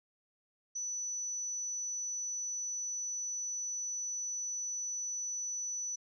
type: tone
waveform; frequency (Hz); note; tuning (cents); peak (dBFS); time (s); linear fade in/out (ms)
sine; 5960; F#8; +12; -35; 0.75-5.96; 10
effects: none